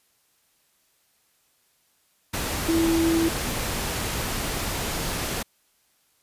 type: tone in noise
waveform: sine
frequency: 329.6 Hz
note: E4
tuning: in tune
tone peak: -19 dBFS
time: 2.68-3.29 s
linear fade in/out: 10 ms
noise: pink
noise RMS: -28 dBFS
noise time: 2.33-5.43 s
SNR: +6 dB
effects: white hiss -66 dBFS RMS until 6.22 s + resampled to 32000 Hz